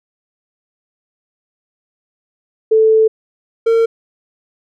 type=tone pair in turn; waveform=sine / triangle; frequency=440 / 456 Hz; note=A4 / A#4; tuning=0 / -38 cents; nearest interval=minor second; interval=62 cents; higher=second; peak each=-7 dBFS; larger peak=neither; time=2.71-3.08 / 3.66-3.86 s; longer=first; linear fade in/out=10 ms; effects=none